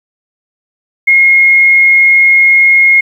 sine tone, 2151 Hz, C7, 47 cents sharp, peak -3 dBFS, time 1.07-3.01 s, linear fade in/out 10 ms, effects 7-bit

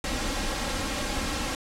pink noise with comb filter, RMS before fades -29 dBFS, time 0.04-1.55 s, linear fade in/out 2 ms, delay 3.7 ms, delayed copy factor +0.65, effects low-pass 8000 Hz 12 dB/octave

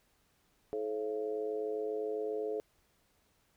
harmonic tone with a mistuned harmonic, 107.6 Hz, A2, 38 cents flat, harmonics 3 / 4 / 5 / 6, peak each -45 / -34 / -42 / -45 dBFS, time 0.73-2.6 s, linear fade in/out 0 ms, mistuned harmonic 6, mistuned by +87 cents, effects pink hiss -72 dBFS RMS until 3.56 s

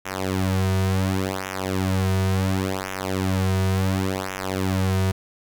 sawtooth tone with flanger, 94.8 Hz, F#2, 43 cents sharp, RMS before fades -23 dBFS, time 0.05-5.12 s, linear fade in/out 10 ms, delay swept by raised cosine 0.22 to 3.72 ms, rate 0.7 Hz, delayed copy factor -1, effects none

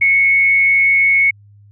sine tone with frequency modulation, 2201 Hz, C#7, 13 cents flat, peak -9 dBFS, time 0.01-1.31 s, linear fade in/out 10 ms, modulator 92.4 Hz, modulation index 0.38, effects added 102 Hz sine -42 dBFS peak until 1.71 s

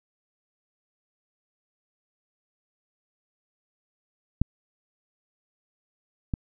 clicks, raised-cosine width 5 ms, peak -8 / -14 dBFS, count 2, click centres 4.416 / 6.338 s, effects none

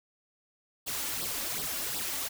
white noise with flanger, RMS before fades -34 dBFS, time 0.86-2.29 s, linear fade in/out 20 ms, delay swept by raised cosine 0.22 to 3.62 ms, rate 2.7 Hz, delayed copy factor +0.7, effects none

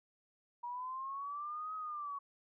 sine linear two-way sweep, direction up then down, 953 to 1273 to 1112 Hz, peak -39 dBFS, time 0.63-2.19 s, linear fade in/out 10 ms, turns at 1.75 s, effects none

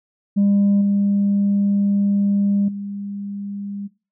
sine tone with level steps, 201 Hz, G3, 44 cents sharp, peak -11 / -14 / -26 dBFS, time 0.36-3.88 s, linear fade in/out 20 ms, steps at 0.81 / 2.68 s, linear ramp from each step 5 ms, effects noise-tail reverb RT60 0.3 s tail -20 dB re dry + tanh soft clip ceiling -11 dBFS

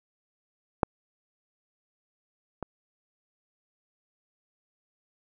clicks, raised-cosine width 1 ms, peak -6 / -19 dBFS, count 2, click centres 0.832 / 2.627 s, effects none

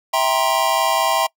square chord, C dominant seventh, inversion first, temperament just, 654.1 / 784.9 / 941.9 / 1046.5 Hz, E5 / G5 / Bb5 / C6, -14 / +2 / +18 / 0 cents, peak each -22 dBFS, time 0.13-1.27 s, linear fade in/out 10 ms, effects noise-tail reverb RT60 0.1 s tail -24 dB re dry

